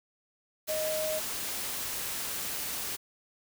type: tone in noise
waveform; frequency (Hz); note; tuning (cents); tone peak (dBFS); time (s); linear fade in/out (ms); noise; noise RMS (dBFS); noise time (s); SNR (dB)
sine; 622.3; D#5; 0; -30; 0.68-1.2; 20; white; -35; 0.67-2.97; +2
effects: none